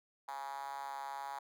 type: tone with high-pass filter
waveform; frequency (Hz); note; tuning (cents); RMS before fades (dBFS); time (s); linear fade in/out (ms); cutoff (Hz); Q
5% pulse; 138.59; C#3; 0; -43; 0.28-1.39; 5; 870; 7.9
effects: none